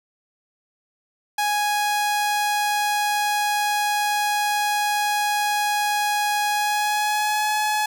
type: tone with pitch glide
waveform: sawtooth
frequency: 830.6 to 848.1 Hz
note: G#5 to G#5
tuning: 0 to +36 cents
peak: -16 dBFS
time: 1.38-7.86 s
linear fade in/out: 5 ms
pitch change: +36 cents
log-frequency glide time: 6.49-7.53 s
effects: none